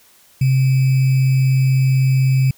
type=tone with sample-and-hold; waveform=sine; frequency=132 Hz; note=C3; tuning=16 cents sharp; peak=-11 dBFS; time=0.41-2.51 s; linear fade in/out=5 ms; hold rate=2450 Hz; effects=white hiss -51 dBFS RMS until 2.57 s